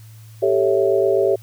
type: chord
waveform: sine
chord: A dominant seventh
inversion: third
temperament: equal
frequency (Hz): 392 / 440 / 554.4 / 659.3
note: G4 / A4 / C#5 / E5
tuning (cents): 0 / 0 / 0 / 0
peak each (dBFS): -17 / -21 / -20 / -22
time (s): 0.42-1.36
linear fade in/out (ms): 10
effects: added 110 Hz sine -39 dBFS peak until 1.42 s + white hiss -52 dBFS RMS until 1.42 s